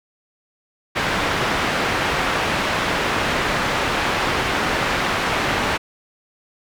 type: low-pass noise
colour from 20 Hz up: white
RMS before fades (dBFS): -21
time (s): 0.95-5.78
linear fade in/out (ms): 20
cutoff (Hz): 2000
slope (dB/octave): 12
effects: none